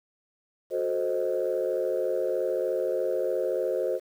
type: chord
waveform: sine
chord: F# diminished seventh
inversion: none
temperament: equal with one note detuned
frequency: 366.2 / 440 / 523.3 / 622.3 Hz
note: F#4 / A4 / C5 / Eb5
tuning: -18 / 0 / 0 / 0 cents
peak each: -30 / -31 / -27 / -32 dBFS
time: 0.7-4 s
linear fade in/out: 50 ms
effects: tanh soft clip ceiling -17 dBFS + 9-bit